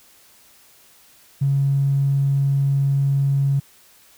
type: tone with tanh clipping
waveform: triangle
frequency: 138.59 Hz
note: C#3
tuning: in tune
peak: -15 dBFS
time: 1.41-3.6 s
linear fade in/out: 10 ms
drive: 2 dB
effects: white hiss -52 dBFS RMS until 4.17 s